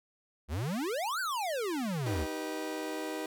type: exponential two-way sweep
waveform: square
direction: up then down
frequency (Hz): 65.2 to 1580 to 65.2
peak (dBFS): -32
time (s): 0.48-2.27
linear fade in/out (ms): 50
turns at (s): 1.2
type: chord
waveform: 30% pulse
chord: Eb augmented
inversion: none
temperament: just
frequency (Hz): 311.1 / 388.9 / 486.1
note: Eb4 / G4 / B4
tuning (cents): 0 / -14 / -28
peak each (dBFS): -35 / -38 / -38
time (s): 2.06-3.26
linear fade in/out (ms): 2
effects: none